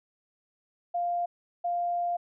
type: tone bursts at uneven times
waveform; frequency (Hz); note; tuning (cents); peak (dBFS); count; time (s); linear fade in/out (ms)
sine; 698.5; F5; 0; -26; 2; 0.94-1.26 / 1.64-2.17; 10
effects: none